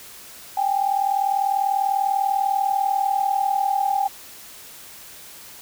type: tone pair together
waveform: sine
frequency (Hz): 784 / 824.1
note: G5 / G#5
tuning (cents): 0 / -14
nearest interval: minor second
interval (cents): 86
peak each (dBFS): -20 / -23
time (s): 0.57-4.08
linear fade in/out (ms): 5
effects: white hiss -42 dBFS RMS until 5.61 s